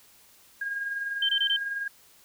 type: tone with tremolo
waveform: sine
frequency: 1627 Hz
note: G#6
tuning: 36 cents flat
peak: -27 dBFS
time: 0.61-1.88 s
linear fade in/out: 5 ms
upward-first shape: sine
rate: 20 Hz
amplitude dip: 45%
type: tone bursts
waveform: sine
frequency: 3109 Hz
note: G7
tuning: 15 cents flat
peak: -22 dBFS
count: 4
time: 1.22-1.566 s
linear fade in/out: 5 ms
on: 70 ms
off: 22 ms
effects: white hiss -57 dBFS RMS until 2.24 s